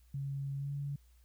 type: tone with pitch glide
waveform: sine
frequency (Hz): 138.59 to 141.91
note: C#3 to C#3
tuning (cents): 0 to +41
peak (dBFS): -35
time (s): 0.14-0.96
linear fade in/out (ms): 5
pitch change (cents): +41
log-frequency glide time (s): 0.57-0.71
effects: added 60 Hz sine -60 dBFS peak until 1.24 s + white hiss -73 dBFS RMS until 1.24 s